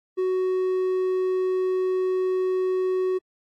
triangle tone, 371.6 Hz, F#4, 7 cents sharp, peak -19 dBFS, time 0.17-3.19 s, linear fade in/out 20 ms, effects AAC 64 kbps

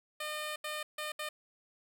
10% pulse tone bursts at uneven times, 607 Hz, D#5, 43 cents flat, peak -28 dBFS, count 4, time 0.2-0.56 / 0.64-0.83 / 0.98-1.12 / 1.19-1.29 s, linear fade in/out 5 ms, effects none

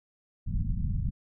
pink low-pass noise, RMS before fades -29 dBFS, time 0.46-1.11 s, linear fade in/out 20 ms, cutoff 200 Hz, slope 48 dB/octave, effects none

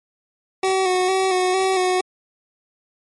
25% pulse tone with vibrato, 373.6 Hz, F#4, 17 cents sharp, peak -13 dBFS, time 0.63-2.01 s, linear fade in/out 5 ms, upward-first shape square, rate 2.2 Hz, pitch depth 30 cents each way, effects MP3 48 kbps

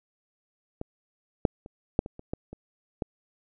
clicks, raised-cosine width 2 ms, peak -20 / -6 / -29 / -7 / -23 / -28 / -17 / -27 / -15 dBFS, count 9, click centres 0.814 / 1.452 / 1.661 / 1.991 / 2.061 / 2.194 / 2.335 / 2.53 / 3.022 s, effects none

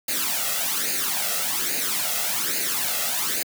white noise with flanger, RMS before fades -25 dBFS, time 0.08-3.43 s, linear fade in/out 5 ms, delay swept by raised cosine 0.44 to 1.54 ms, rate 1.2 Hz, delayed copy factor +0.7, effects high-pass 200 Hz 12 dB/octave

